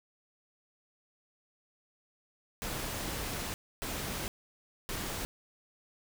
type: noise bursts at uneven times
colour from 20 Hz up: pink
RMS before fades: -37 dBFS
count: 3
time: 2.62-3.54 / 3.82-4.28 / 4.89-5.25 s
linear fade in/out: 0 ms
effects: none